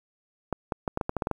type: clicks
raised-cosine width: 1 ms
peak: -13 dBFS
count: 10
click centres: 0.527 / 0.722 / 0.878 / 0.974 / 1.012 / 1.094 / 1.167 / 1.222 / 1.271 / 1.313 s
effects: 8-bit